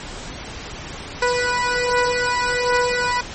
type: beating tone pair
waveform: 15% pulse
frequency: 490.8 / 492.1 Hz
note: B4 / B4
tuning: -11 / -6 cents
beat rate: 1.3 Hz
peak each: -14 dBFS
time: 1.22-3.21 s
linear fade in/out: 5 ms
effects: pink hiss -33 dBFS RMS until 3.34 s + MP3 32 kbps